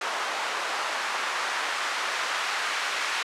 white noise with band-pass filter sweep, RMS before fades -29 dBFS, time 0.01-3.23 s, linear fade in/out 5 ms, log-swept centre 1000 to 1500 Hz, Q 1.1, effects high-pass 300 Hz 12 dB/octave + low-pass 8000 Hz 12 dB/octave

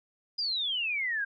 sine exponential sweep, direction down, 4978 to 1568 Hz, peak -28 dBFS, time 0.38-1.25 s, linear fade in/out 10 ms, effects none

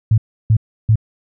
sine tone bursts, 109.8 Hz, A2, 3 cents flat, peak -8 dBFS, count 3, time 0.11-0.957 s, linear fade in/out 5 ms, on 69 ms, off 320 ms, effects none

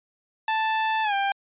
sawtooth tone with pitch glide, 880 to 793.1 Hz, A5 to G5, 0 to +20 cents, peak -18 dBFS, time 0.48-1.32 s, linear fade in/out 2 ms, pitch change -180 cents, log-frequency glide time 1.03-1.14 s, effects resampled to 8000 Hz

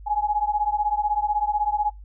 sine beating tone pair, 830 / 846 Hz, G#5 / G#5, -1 / +32 cents, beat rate 16 Hz, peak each -23 / -24 dBFS, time 0.06-1.91 s, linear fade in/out 20 ms, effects noise-tail reverb RT60 0.2 s tail -24 dB re dry + added 50 Hz sine -39 dBFS peak until 2.04 s

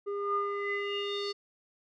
square tone with low-pass filter sweep, 404.4 Hz, G#4, 46 cents flat, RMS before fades -33 dBFS, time 0.06-1.33 s, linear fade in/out 20 ms, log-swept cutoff 820 to 4700 Hz, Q 6.7, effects none

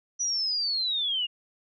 sine linear sweep, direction down, 5920 to 2805 Hz, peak -25 dBFS, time 0.19-1.27 s, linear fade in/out 20 ms, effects none

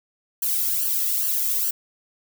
violet noise with flanger, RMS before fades -23 dBFS, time 0.42-1.71 s, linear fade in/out 5 ms, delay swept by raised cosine 0.67 to 1.57 ms, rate 2.4 Hz, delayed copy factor +1, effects none

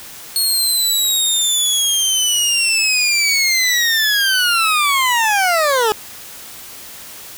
20% pulse linear sweep, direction down, 4334 to 413.2 Hz, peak -8 dBFS, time 0.36-5.92 s, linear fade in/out 0 ms, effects white hiss -35 dBFS RMS until 7.37 s

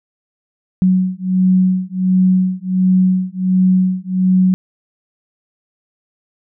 sine beating tone pair, 184.7 / 186.1 Hz, F#3 / F#3, -3 / +10 cents, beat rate 1.4 Hz, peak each -14 dBFS, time 0.82-4.54 s, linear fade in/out 0 ms, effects none

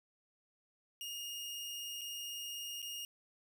sawtooth tone with dropouts, 2846 Hz, F7, 32 cents sharp, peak -38 dBFS, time 1.01-3.05 s, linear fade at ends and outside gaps 1 ms, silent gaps 2.011-2.015 / 2.819-2.826 s, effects none

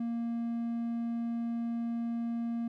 triangle tone, 233.1 Hz, A#3, in tune, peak -29 dBFS, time 0-2.68 s, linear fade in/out 5 ms, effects none

